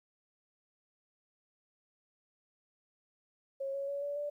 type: tone with pitch steps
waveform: sine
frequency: 545 / 554.5 / 564.2 / 574.1 / 584.1 Hz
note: C#5 / C#5 / C#5 / D5 / D5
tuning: -29 / 0 / +30 / -39 / -10 cents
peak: -34 dBFS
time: 3.6-4.3 s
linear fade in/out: 10 ms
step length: 140 ms
effects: 12-bit